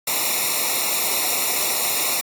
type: noise with comb filter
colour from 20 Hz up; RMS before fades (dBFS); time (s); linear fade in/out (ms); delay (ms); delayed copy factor
white; -21; 0.07-2.21; 5; 0.63; -1
effects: AAC 64 kbps